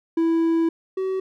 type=tone pair in turn; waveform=triangle; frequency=329.6 / 379.2 Hz; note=E4 / F#4; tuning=0 / +43 cents; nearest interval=major second; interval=243 cents; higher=second; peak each=-15 / -20 dBFS; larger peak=first; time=0.17-0.69 / 0.97-1.2 s; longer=first; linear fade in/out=5 ms; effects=none